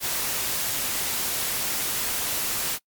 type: noise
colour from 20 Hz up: white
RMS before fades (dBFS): -27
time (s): 0-2.79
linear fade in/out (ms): 50
effects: noise-tail reverb RT60 0.1 s tail -23 dB re dry + Opus 48 kbps